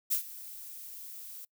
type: noise with ADSR envelope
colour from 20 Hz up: violet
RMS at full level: -27 dBFS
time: 0.1-1.45 s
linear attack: 23 ms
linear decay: 100 ms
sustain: -18 dB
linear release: 6 ms
effects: noise-tail reverb RT60 0.1 s tail -24 dB re dry